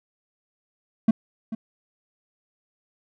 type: tone with echo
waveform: triangle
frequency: 222.7 Hz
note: A3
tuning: 21 cents sharp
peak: -11 dBFS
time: 1.08-1.11 s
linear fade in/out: 5 ms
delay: 440 ms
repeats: 1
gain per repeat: -14 dB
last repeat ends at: 1.55 s
effects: none